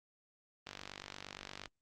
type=click train; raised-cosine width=0.2 ms; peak=-26 dBFS; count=49; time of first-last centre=0.67-1.658 s; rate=48.6 Hz; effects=Opus 24 kbps